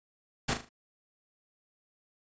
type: noise with echo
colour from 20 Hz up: pink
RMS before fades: -29 dBFS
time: 0.48-0.54 s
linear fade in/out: 10 ms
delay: 38 ms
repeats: 4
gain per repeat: -8 dB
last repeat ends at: 0.692 s
effects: resampled to 16000 Hz